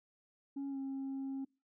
sine tone with pitch glide, 277.1 to 270.1 Hz, C#4 to C#4, -1 to -45 cents, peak -35 dBFS, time 0.56-1.45 s, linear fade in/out 10 ms, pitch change -44 cents, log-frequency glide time 0.69-0.78 s, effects noise-tail reverb RT60 0.3 s tail -26 dB re dry + tanh soft clip ceiling -36 dBFS

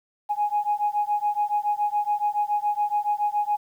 sine beating tone pair, 828 / 835.1 Hz, G#5 / G#5, -5 / +9 cents, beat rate 7.1 Hz, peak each -24 dBFS, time 0.29-3.57 s, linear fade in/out 20 ms, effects tanh soft clip ceiling -14 dBFS + 9-bit

